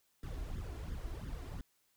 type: noise with flanger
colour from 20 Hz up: brown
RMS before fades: -42 dBFS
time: 0.23-1.61 s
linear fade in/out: 2 ms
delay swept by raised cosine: 0.58 to 2.98 ms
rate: 2.9 Hz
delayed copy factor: +0.7
effects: white hiss -75 dBFS RMS until 1.96 s